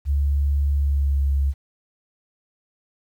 sine tone with pitch glide, 71 to 69.3 Hz, C#2 to C#2, +42 to 0 cents, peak -17 dBFS, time 0.05-1.54 s, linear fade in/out 50 ms, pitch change -42 cents, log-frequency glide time 0.76-1.23 s, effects 9-bit

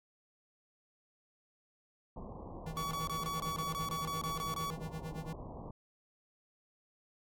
pink low-pass noise, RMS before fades -46 dBFS, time 2.16-5.71 s, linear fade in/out 5 ms, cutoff 1100 Hz, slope 96 dB/octave
square tone with tremolo, 159.9 Hz, D#3, 48 cents sharp, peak -39 dBFS, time 2.66-5.33 s, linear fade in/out 5 ms, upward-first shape sine, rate 8.8 Hz, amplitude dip 90%
45% pulse tone bursts, 1132 Hz, C#6, 36 cents sharp, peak -36 dBFS, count 12, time 2.77-4.703 s, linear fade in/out 0 ms, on 140 ms, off 23 ms
effects none

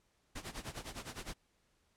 pink noise with tremolo, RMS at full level -42 dBFS, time 0.35-1.34 s, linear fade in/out 10 ms, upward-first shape sine, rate 9.8 Hz, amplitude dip 85%, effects pink hiss -75 dBFS RMS until 1.96 s + low-pass 10000 Hz 12 dB/octave

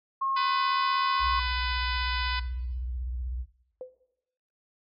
sine tone, 1078 Hz, C#6, 49 cents flat, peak -25 dBFS, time 0.21-1.4 s, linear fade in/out 10 ms
harmonic tone, 501 Hz, B4, 25 cents sharp, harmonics 2 / 3 / 4 / 5 / 6 / 7 / 8 / 9 / 10, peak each -34 / -36 / -37 / -38 / -39 / -39 / -40 / -41 / -41 dBFS, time 0.36-2.4 s, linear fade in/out 10 ms
sine tone with vibrato, 61.74 Hz, B1, in tune, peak -30 dBFS, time 1.19-3.46 s, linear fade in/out 50 ms, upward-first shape triangle, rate 16 Hz, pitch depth 170 cents each way
sine tone with exponential decay, 509 Hz, C5, 48 cents flat, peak -32 dBFS, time 3.81-3.96 s, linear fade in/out 1 ms, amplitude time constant 32 ms
effects noise-tail reverb RT60 0.9 s tail -18 dB re dry

